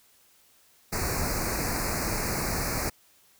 pink band-stop noise, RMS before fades -29 dBFS, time 0.92-2.9 s, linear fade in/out 10 ms, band 2500 to 4200 Hz, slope 96 dB/octave, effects white hiss -61 dBFS RMS until 3.39 s

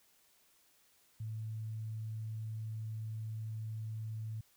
sine tone, 110 Hz, A2, in tune, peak -38 dBFS, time 1.2-4.41 s, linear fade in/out 5 ms, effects white hiss -69 dBFS RMS until 4.56 s

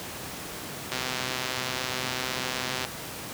click train, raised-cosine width 0.2 ms, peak -12 dBFS, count 248, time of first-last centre 0.92-2.85 s, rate 128 Hz, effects pink hiss -37 dBFS RMS until 3.33 s + high-pass 100 Hz 12 dB/octave

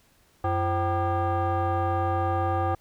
sine tone with frequency modulation, 340.2 Hz, F4, 45 cents flat, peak -21 dBFS, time 0.44-2.75 s, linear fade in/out 5 ms, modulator 432 Hz, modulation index 1.8, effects tanh soft clip ceiling -19 dBFS + pink hiss -62 dBFS RMS until 2.8 s

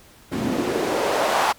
white noise with band-pass filter sweep, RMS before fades -22 dBFS, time 0.31-1.53 s, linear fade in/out 20 ms, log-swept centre 210 to 910 Hz, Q 2, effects pink hiss -50 dBFS RMS until 1.58 s

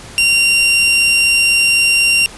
sawtooth tone, 2764 Hz, F7, 19 cents flat, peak -6 dBFS, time 0.18-2.26 s, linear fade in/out 0 ms, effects pink hiss -34 dBFS RMS until 2.37 s + resampled to 24000 Hz

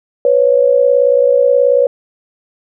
sine tone pair together, 495.9 / 554.4 Hz, B4 / C#5, +7 / 0 cents, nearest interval major second, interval 193 cents, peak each -10 dBFS, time 0.25-1.87 s, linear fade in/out 2 ms, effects none

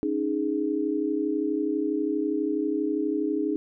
sine chord, C# suspended second, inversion none, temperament equal with one note detuned, 277.2 / 309.5 / 415.3 Hz, C#4 / D#4 / G#4, 0 / -9 / 0 cents, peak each -30 / -26 / -29 dBFS, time 0.03-3.56 s, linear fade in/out 0 ms, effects none

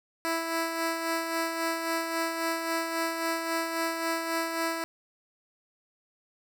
10% pulse tone with tremolo, 329.6 Hz, E4, in tune, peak -18 dBFS, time 0.25-4.84 s, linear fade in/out 0 ms, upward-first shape sine, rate 3.7 Hz, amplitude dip 45%, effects none

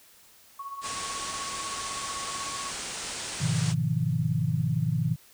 sine tone with tremolo, 1108.7 Hz, C#6, in tune, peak -33 dBFS, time 0.59-2.71 s, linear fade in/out 5 ms, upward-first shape sine, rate 16 Hz, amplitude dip 60%
white low-pass noise, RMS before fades -36 dBFS, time 0.81-3.75 s, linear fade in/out 50 ms, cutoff 9400 Hz, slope 96 dB/octave
sine chord, F half-diminished seventh, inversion first, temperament just, 104.77 / 125.72 / 157.15 / 174.61 Hz, Ab2 / Cb3 / Eb3 / F3, +16 / +31 / +18 / 0 cents, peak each -32 / -28 / -27 / -33 dBFS, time 3.4-5.16 s, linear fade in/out 20 ms
effects white hiss -56 dBFS RMS until 5.33 s

